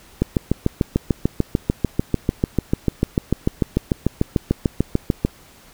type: click train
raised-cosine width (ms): 3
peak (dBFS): -3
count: 35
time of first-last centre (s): 0.22-5.25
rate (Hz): 6.76
effects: pink hiss -48 dBFS RMS until 5.73 s